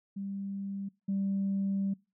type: tone pair in turn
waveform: sine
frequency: 197.3 / 196.05 Hz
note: G3 / G3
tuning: +11 / 0 cents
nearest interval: unison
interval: 11 cents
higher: first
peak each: -34 / -27 dBFS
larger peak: second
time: 0.16-0.89 / 1.08-1.94 s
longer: second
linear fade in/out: 10 ms
effects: noise-tail reverb RT60 0.3 s tail -25 dB re dry + tanh soft clip ceiling -24 dBFS